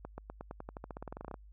accelerating click train, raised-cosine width 1 ms, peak -28 dBFS, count 20, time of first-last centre 0.05-1.342 s, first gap 130 ms, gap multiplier 0.92, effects added 51 Hz sine -52 dBFS peak until 1.52 s

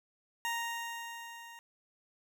20% pulse tone with level ramp, 932.3 Hz, A#5, in tune, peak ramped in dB -27 to -44 dBFS, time 0.45-1.59 s, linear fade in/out 0 ms, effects none

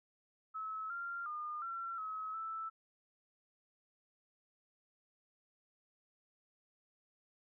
sine tone with pitch steps, 1295 / 1387 / 1215 / 1357 / 1282 / 1319 Hz, E6 / F6 / D#6 / E6 / E6 / E6, -31 / -12 / -42 / +50 / -49 / +1 cents, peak -39 dBFS, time 0.54-2.7 s, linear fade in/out 20 ms, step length 360 ms, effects none

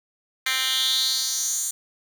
10% pulse tone with high-pass filter sweep, 261.6 Hz, C4, in tune, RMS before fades -24 dBFS, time 0.46-1.71 s, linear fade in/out 5 ms, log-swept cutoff 2300 to 7800 Hz, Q 3.8, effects none

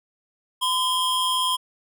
square tone pair together, 1021 / 3241 Hz, C6 / G#7, -43 / -43 cents, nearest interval octave + minor sixth, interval 2000 cents, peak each -24 dBFS, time 0.61-1.57 s, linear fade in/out 20 ms, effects none

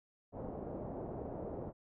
white low-pass noise, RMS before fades -43 dBFS, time 0.32-1.73 s, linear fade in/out 50 ms, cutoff 650 Hz, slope 24 dB/octave, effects none

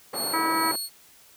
pink band-pass noise, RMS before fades -35 dBFS, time 0.13-0.76 s, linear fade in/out 5 ms, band 360 to 1100 Hz, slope 12 dB/octave
20% pulse tone with tremolo, 4356 Hz, C#8, 31 cents flat, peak -21 dBFS, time 0.13-0.9 s, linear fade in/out 50 ms, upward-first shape sine, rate 2.2 Hz, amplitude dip 50%
harmonic tone, 324.3 Hz, E4, 28 cents flat, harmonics 1 / 3 / 4 / 5 / 6 / 7, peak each -30 / -26 / -27 / -35 / -34 / -36 dBFS, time 0.33-0.72 s, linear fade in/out 10 ms
effects white hiss -54 dBFS RMS until 1.36 s

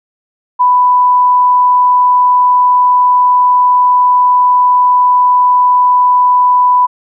sine tone, 993 Hz, B5, 9 cents sharp, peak -5 dBFS, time 0.59-6.87 s, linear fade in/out 20 ms, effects none

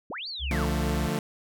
sine linear two-way sweep, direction up then down, 126.4 to 4699 to 800 Hz, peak -33 dBFS, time 0.1-0.66 s, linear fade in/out 2 ms, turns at 0.28 s
sine tone with vibrato, 67.1 Hz, C2, 44 cents sharp, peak -28 dBFS, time 0.39-1.1 s, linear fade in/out 50 ms, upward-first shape triangle, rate 20 Hz, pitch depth 14 cents each way
sawtooth chord, D minor, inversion none, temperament equal with one note detuned, 146.83 / 174.61 / 222.2 Hz, D3 / F3 / A3, 0 / 0 / +17 cents, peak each -27 dBFS, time 0.51-1.19 s, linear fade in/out 2 ms
effects none

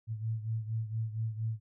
sine beating tone pair, 110.4 / 114.7 Hz, A2 / A#2, +6 / -28 cents, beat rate 4.3 Hz, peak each -33 / -38 dBFS, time 0.07-1.6 s, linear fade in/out 50 ms, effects none

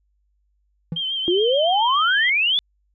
triangle tone with exponential decay, 164.5 Hz, E3, 3 cents flat, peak -18 dBFS, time 0.92-1.02 s, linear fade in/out 2 ms, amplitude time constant 20 ms
sine tone with vibrato, 3136 Hz, G7, in tune, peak -22 dBFS, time 0.96-2.3 s, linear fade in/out 5 ms, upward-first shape triangle, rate 7.1 Hz, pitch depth 58 cents each way
sine exponential sweep, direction up, 336.5 to 3548 Hz, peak -16 dBFS, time 1.28-2.59 s, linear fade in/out 0 ms
effects added 50 Hz sine -63 dBFS peak until 2.94 s

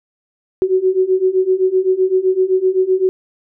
sine beating tone pair, 370 / 377.8 Hz, F#4 / F#4, 0 / +36 cents, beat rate 7.8 Hz, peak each -16 / -14 dBFS, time 0.62-3.09 s, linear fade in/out 0 ms, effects none

